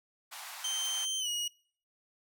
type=band-pass noise; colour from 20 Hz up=pink; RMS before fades=-45 dBFS; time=0.31-1.06 s; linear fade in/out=20 ms; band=720 to 16000 Hz; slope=48 dB/octave
type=tone with pitch glide; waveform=25% pulse; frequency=3120 to 2894 Hz; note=G7 to F#7; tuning=-9 to -39 cents; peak=-28 dBFS; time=0.64-1.48 s; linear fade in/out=5 ms; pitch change=-130 cents; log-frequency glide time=1.19-1.28 s
type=noise with exponential decay; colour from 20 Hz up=violet; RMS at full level=-42 dBFS; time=0.85-0.98 s; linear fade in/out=0 ms; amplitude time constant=27 ms
effects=noise-tail reverb RT60 0.5 s tail -23 dB re dry